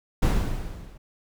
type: noise with level ramp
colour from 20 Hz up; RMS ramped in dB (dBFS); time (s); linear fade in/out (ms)
brown; -17 to -46; 0.22-0.98; 10
effects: none